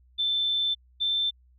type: tone pair in turn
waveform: sine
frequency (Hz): 3538 / 3552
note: A7 / A7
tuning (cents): +9 / +16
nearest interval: unison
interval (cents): 7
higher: second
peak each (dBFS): -23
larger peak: neither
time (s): 0.18-0.75 / 1-1.31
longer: first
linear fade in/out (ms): 20
effects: added 62 Hz sine -56 dBFS peak until 1.58 s